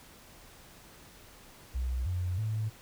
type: tone with pitch steps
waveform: sine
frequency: 62.8 / 90.2 / 108.7 Hz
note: B1 / F#2 / A2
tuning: +30 / -44 / -21 cents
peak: -29 dBFS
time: 1.74-2.7 s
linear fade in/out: 20 ms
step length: 320 ms
effects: pink hiss -54 dBFS RMS until 2.81 s